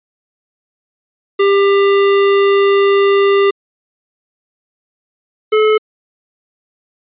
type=tone pair in turn; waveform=square; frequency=397.6 / 430.8 Hz; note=G4 / A4; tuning=+25 / -37 cents; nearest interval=minor second; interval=138 cents; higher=second; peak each=-9 dBFS; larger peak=neither; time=1.39-3.51 / 5.52-5.78 s; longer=first; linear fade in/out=10 ms; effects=resampled to 8000 Hz